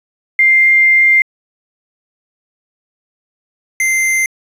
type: tone pair in turn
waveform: sine / square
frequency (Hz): 2101 / 2084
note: C7 / C7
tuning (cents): +7 / -7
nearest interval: unison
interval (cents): 14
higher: first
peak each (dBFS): -6 / -12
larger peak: first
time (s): 0.39-1.22 / 3.8-4.26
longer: first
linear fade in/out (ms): 2
effects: resampled to 32000 Hz + 7-bit